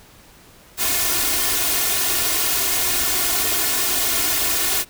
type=noise with comb filter; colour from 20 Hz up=white; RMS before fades=-20 dBFS; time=0.77-4.85 s; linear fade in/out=50 ms; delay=2.8 ms; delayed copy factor=+0.85; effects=pink hiss -48 dBFS RMS until 4.89 s